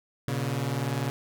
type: tone pair together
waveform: sawtooth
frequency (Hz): 119.7 / 139.77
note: A#2 / C#3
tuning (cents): +46 / +15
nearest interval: minor third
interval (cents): 269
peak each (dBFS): -26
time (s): 0.28-1.1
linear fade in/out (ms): 0
effects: none